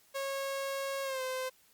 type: tone with pitch glide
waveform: sawtooth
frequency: 547 to 516.6 Hz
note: C#5 to C5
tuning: -23 to -22 cents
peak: -30 dBFS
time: 0.14-1.5 s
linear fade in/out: 20 ms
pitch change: -99 cents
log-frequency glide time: 1.03-1.22 s
effects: white hiss -65 dBFS RMS until 1.73 s + Opus 48 kbps

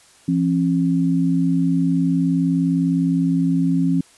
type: tone pair together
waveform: sine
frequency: 170 / 269.6 Hz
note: F3 / C#4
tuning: -46 / -48 cents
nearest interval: minor sixth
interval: 798 cents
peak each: -18 dBFS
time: 0.28-4.01 s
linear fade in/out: 5 ms
effects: white hiss -51 dBFS RMS until 4.17 s + resampled to 24000 Hz

